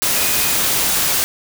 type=tone in noise; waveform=sine; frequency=2489 Hz; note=D#7; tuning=in tune; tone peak=-28 dBFS; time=0.16-0.54 s; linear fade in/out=0 ms; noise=white; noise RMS=-17 dBFS; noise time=0.02-1.24 s; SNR=-14 dB; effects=none